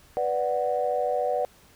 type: chord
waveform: sine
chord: B minor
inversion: none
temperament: equal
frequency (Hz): 493.9 / 587.3 / 740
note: B4 / D5 / F#5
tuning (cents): 0 / 0 / 0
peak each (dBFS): -27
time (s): 0.17-1.45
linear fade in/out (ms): 0
effects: tanh soft clip ceiling -13 dBFS + pink hiss -56 dBFS RMS until 1.75 s